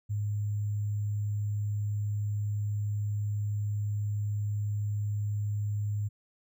sine tone with sample-and-hold, 103.83 Hz, G#2, in tune, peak -28 dBFS, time 0.09-6.09 s, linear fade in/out 20 ms, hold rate 7350 Hz, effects none

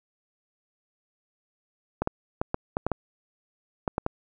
clicks, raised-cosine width 1 ms, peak -11 dBFS, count 10, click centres 2.02 / 2.074 / 2.415 / 2.544 / 2.769 / 2.866 / 2.917 / 3.878 / 3.981 / 4.064 s, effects none

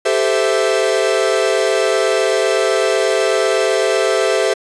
45% pulse chord, A minor seventh, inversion third, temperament equal with one note detuned, 392 / 440 / 519.3 / 659.3 Hz, G4 / A4 / C5 / E5, 0 / 0 / -13 / 0 cents, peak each -19 dBFS, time 0.05-4.54 s, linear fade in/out 10 ms, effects resampled to 22050 Hz

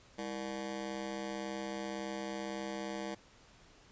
20% pulse ring-modulated tone, 265.3 Hz, C4, 24 cents sharp, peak -30 dBFS, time 0.18-3.15 s, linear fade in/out 10 ms, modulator 61.8 Hz, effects pink hiss -61 dBFS RMS until 3.91 s + resampled to 16000 Hz

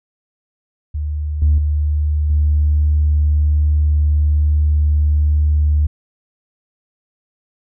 sine tone with level steps, 74.9 Hz, D2, 35 cents sharp, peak -18 / -8 / -13 / -10 dBFS, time 0.94-5.87 s, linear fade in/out 10 ms, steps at 1.42 / 1.58 / 2.3 s, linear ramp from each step 2 ms, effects tanh soft clip ceiling -6 dBFS

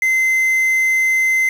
triangle tone with quantisation, 2065 Hz, C7, 23 cents flat, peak -11 dBFS, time 0.02-1.49 s, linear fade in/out 2 ms, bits 6, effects none

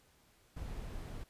brown noise, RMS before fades -43 dBFS, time 0.56-1.24 s, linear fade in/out 10 ms, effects pink hiss -68 dBFS RMS until 1.29 s + resampled to 32000 Hz

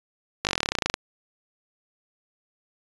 slowing click train, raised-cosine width 0.2 ms, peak -5 dBFS, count 18, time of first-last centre 0.45-0.941 s, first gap 19 ms, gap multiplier 1.05, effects resampled to 22050 Hz

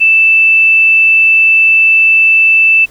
sine tone, 2645 Hz, E7, 5 cents sharp, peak -4 dBFS, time 0-2.86 s, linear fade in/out 20 ms, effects pink hiss -42 dBFS RMS until 2.9 s

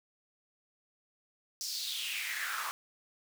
pink noise with high-pass filter sweep, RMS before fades -37 dBFS, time 1.61-2.71 s, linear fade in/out 0 ms, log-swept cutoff 5600 to 1100 Hz, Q 4.7, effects none

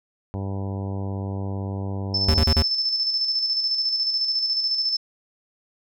harmonic tone, 97.8 Hz, G2, 4 cents flat, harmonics 1 / 2 / 3 / 4 / 5 / 6 / 7 / 8 / 9 / 10, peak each -27 / -33 / -37 / -39 / -41 / -43 / -44 / -45 / -46 / -47 dBFS, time 0.34-2.43 s, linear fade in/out 0 ms
sine tone with tremolo, 5274 Hz, E8, in tune, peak -19 dBFS, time 2.14-4.97 s, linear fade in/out 5 ms, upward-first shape square, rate 14 Hz, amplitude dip 40%
square tone bursts, 77.78 Hz, D#2, in tune, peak -17 dBFS, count 4, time 2.28-2.624 s, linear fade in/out 5 ms, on 62 ms, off 32 ms
effects none

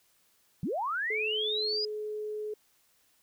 sine linear sweep, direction up, 130.2 to 5000 Hz, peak -29 dBFS, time 0.63-1.85 s, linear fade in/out 2 ms
sine tone with pitch glide, 431.4 to 425 Hz, A4 to G#4, -34 to +40 cents, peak -33 dBFS, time 1.1-2.54 s, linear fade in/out 5 ms, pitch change -26 cents, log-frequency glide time 1.22-1.67 s
effects white hiss -68 dBFS RMS until 3.22 s

